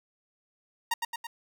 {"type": "tone with echo", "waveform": "sawtooth", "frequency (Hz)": 932.3, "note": "A#5", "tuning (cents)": 0, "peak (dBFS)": -21, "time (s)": [0.91, 0.94], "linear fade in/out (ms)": 5, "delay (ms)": 110, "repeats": 3, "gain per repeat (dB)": -4, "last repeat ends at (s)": 1.27, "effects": []}